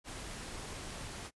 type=noise; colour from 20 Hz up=pink; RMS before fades=-44 dBFS; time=0.04-1.31 s; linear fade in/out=50 ms; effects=noise-tail reverb RT60 0.1 s tail -23 dB re dry + resampled to 24000 Hz